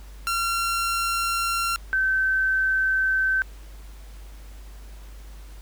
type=tone pair in turn; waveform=sawtooth / sine; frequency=1370 / 1541 Hz; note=F6 / G6; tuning=-34 / -30 cents; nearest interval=major second; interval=204 cents; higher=second; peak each=-19 dBFS; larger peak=neither; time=0.27-1.76 / 1.93-3.42 s; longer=neither; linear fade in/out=0 ms; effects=added 50 Hz sine -39 dBFS peak until 5.61 s + pink hiss -52 dBFS RMS until 5.61 s

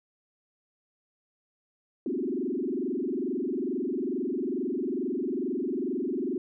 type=tone with frequency modulation; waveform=sine; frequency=311.1 Hz; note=D#4; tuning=in tune; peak=-27 dBFS; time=2.06-6.38 s; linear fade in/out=2 ms; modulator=22.3 Hz; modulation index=3.5; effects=none

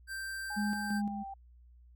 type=tone; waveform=square; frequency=1568 Hz; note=G6; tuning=in tune; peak=-38 dBFS; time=0.07-1.02 s; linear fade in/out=50 ms
type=tone with pitch glide; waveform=sine; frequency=830 to 783.4 Hz; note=G#5 to G5; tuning=-1 to -1 cents; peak=-40 dBFS; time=0.5-1.34 s; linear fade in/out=5 ms; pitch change=-100 cents; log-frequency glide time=0.81-1.21 s
type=tone with tremolo; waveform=sine; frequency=207.7 Hz; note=G#3; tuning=in tune; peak=-30 dBFS; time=0.56-1.24 s; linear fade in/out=20 ms; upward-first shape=square; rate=2.9 Hz; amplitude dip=55%
effects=added 60 Hz sine -55 dBFS peak until 1.95 s

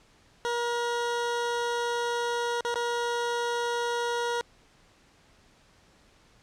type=tone with dropouts; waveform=20% pulse; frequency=475.8 Hz; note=A#4; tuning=35 cents sharp; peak=-22 dBFS; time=0.45-4.41 s; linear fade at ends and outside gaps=0 ms; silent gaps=2.608-2.649 / 2.742-2.757 s; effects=pink hiss -60 dBFS RMS until 6.42 s + low-pass 7000 Hz 12 dB/octave

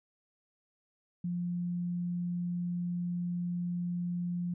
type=tone; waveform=sine; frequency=175.5 Hz; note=F3; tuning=9 cents sharp; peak=-31 dBFS; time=1.24-4.54 s; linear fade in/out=5 ms; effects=none

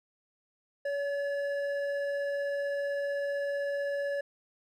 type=tone pair together; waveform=triangle; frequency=566.1 / 1714 Hz; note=C#5 / A6; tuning=+36 / -46 cents; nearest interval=octave + perfect fifth; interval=1918 cents; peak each=-28 / -38 dBFS; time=0.85-4.21 s; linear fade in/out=5 ms; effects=none

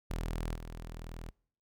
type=tone with level steps; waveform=sawtooth; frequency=40.82 Hz; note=E1; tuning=16 cents flat; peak=-30 / -38 dBFS; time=0.1-1.31 s; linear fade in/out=10 ms; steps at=0.55 s; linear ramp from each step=5 ms; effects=noise-tail reverb RT60 0.6 s tail -26 dB re dry

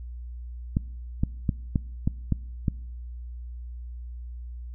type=clicks; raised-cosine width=5 ms; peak=-10 dBFS; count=7; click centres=0.769 / 1.235 / 1.492 / 1.758 / 2.075 / 2.323 / 2.682 s; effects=noise-tail reverb RT60 0.9 s tail -24 dB re dry + added 60 Hz sine -35 dBFS peak until 4.74 s

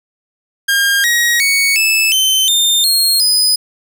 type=tone with pitch steps; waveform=sawtooth; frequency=1612 / 1895 / 2228 / 2619 / 3078 / 3619 / 4254 / 5001 Hz; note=G6 / A#6 / C#7 / E7 / G7 / A7 / C8 / D#8; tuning=+48 / +28 / +8 / -12 / -32 / +48 / +28 / +8 cents; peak=-7 dBFS; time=0.68-3.56 s; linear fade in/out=10 ms; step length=360 ms; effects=none

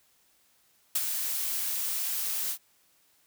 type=noise with ADSR envelope; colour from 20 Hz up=blue; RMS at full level=-25 dBFS; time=0.95-2.58 s; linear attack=7 ms; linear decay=39 ms; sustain=-6 dB; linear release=70 ms; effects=white hiss -66 dBFS RMS until 3.26 s

